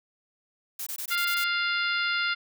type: noise bursts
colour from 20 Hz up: blue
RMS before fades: -34 dBFS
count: 7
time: 0.79-1.442 s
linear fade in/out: 5 ms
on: 76 ms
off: 20 ms
type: harmonic tone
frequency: 698.5 Hz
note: F5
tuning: in tune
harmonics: 2 / 3 / 4 / 5 / 6 / 7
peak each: -27 / -31 / -33 / -35 / -37 / -38 dBFS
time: 1.1-2.35 s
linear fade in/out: 20 ms
effects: none